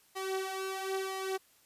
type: tone with flanger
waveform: sawtooth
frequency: 382.5 Hz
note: G4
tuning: 42 cents flat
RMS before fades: -36 dBFS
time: 0.15-1.38 s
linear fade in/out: 20 ms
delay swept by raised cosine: 1.6 to 4.5 ms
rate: 1 Hz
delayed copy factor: +0.7
effects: white hiss -65 dBFS RMS until 1.65 s + resampled to 32000 Hz